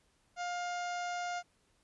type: harmonic tone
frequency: 707 Hz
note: F5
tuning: 21 cents sharp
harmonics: 1 / 2 / 3 / 4 / 5 / 6 / 7 / 8 / 9 / 10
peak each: -36 / -42 / -47 / -52 / -55 / -56 / -55 / -56 / -54 / -57 dBFS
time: 0.36-1.43 s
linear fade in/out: 50 ms
effects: pink hiss -72 dBFS RMS until 1.83 s + resampled to 24000 Hz